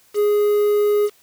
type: tone with quantisation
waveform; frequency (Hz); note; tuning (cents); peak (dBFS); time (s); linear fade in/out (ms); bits
triangle; 415.3; G#4; 0; -12; 0.14-1.1; 50; 6
effects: white hiss -55 dBFS RMS until 1.22 s